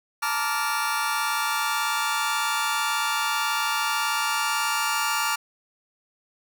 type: chord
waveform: sawtooth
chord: Bb major seventh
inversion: third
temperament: just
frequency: 874.1 / 932.3 / 1165.4 / 1398.5 Hz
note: A5 / Bb5 / D6 / F6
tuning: -12 / 0 / -14 / +2 cents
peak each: -26 / -28 / -24 / -24 dBFS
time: 0.22-5.36 s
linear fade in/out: 10 ms
effects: none